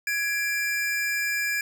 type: tone pair together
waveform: square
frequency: 1668.8 / 2360 Hz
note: G#6 / D7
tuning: +8 / +8 cents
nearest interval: tritone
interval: 600 cents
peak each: -28 dBFS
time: 0.07-1.61 s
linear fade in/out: 2 ms
effects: none